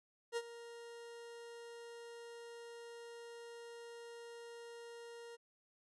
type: tone with ADSR envelope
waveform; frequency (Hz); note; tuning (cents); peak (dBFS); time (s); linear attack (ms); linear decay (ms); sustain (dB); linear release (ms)
40% pulse; 468.5; A#4; +9; -34; 0.32-5.37; 47; 49; -15; 25
effects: resampled to 24000 Hz